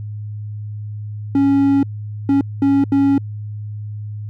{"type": "tone bursts at uneven times", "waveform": "triangle", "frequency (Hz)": 277.2, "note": "C#4", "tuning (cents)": 0, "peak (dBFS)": -9, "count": 4, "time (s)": [[1.35, 1.83], [2.29, 2.41], [2.62, 2.84], [2.92, 3.18]], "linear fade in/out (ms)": 2, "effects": ["added 105 Hz sine -25 dBFS peak until 4.29 s"]}